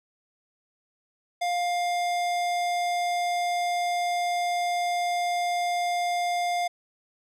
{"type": "tone with hard clipping", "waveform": "sine", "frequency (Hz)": 704, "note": "F5", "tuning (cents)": 14, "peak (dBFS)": -26, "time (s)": [1.41, 6.68], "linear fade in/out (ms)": 10, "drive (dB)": 18, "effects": []}